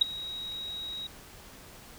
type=tone with ADSR envelope; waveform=sine; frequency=3814 Hz; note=A#7; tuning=39 cents sharp; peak=-14 dBFS; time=0.01-1.07 s; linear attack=9 ms; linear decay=9 ms; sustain=-21 dB; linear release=4 ms; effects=pink hiss -50 dBFS RMS until 1.98 s